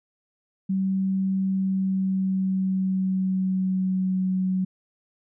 sine tone with pitch glide, 191.3 to 186.71 Hz, G3 to F#3, -42 to +16 cents, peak -21 dBFS, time 0.69-4.65 s, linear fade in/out 10 ms, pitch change -42 cents, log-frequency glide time 1.47-4.24 s, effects none

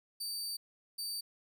sawtooth tone bursts at uneven times, 4617 Hz, D8, 30 cents flat, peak -34 dBFS, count 2, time 0.2-0.57 / 0.98-1.21 s, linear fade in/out 10 ms, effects none

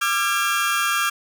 30% pulse tone cluster, 1187 / 1366 / 1629 Hz, D6 / F6 / G#6, +18 / -39 / -34 cents, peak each -21 dBFS, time 0.01-1.1 s, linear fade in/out 10 ms, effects none

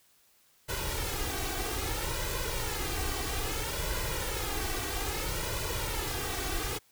pink noise with flanger, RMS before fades -33 dBFS, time 0.68-6.79 s, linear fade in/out 20 ms, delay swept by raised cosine 2 to 2.62 ms, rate 0.61 Hz, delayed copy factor +0.75, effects white hiss -65 dBFS RMS until 6.91 s

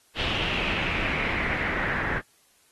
pink noise with low-pass filter sweep, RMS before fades -28 dBFS, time 0.15-2.22 s, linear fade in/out 50 ms, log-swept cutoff 3100 to 1700 Hz, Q 4.8, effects white hiss -62 dBFS RMS until 2.71 s + AAC 32 kbps

